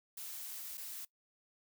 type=noise with dropouts; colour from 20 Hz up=blue; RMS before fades=-45 dBFS; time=0.17-1.05 s; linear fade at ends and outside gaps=5 ms; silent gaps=0.773-0.777 s; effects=noise-tail reverb RT60 0.1 s tail -21 dB re dry